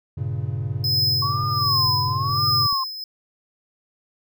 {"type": "chord", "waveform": "triangle", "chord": "G diminished", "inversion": "none", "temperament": "equal", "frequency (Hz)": [98, 116.54, 138.59], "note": ["G2", "Bb2", "Db3"], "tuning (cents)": [0, 0, 0], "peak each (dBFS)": -26, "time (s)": [0.17, 2.67], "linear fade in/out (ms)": 10}
{"type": "tone with tremolo", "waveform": "square", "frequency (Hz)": 5100, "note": "D#8", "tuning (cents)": 42, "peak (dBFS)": -18, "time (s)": [0.84, 3.04], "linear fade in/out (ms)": 2, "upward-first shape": "sine", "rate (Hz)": 1.3, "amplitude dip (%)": 80}
{"type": "tone with vibrato", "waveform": "sine", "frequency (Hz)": 1099, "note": "C#6", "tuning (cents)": -15, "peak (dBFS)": -23, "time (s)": [1.22, 2.84], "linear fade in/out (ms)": 5, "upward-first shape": "sine", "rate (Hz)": 0.98, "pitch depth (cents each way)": 170}
{"type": "click train", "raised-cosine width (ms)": 5, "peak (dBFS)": -27, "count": 7, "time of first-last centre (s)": [1.44, 2.728], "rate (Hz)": 4.66}
{"effects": []}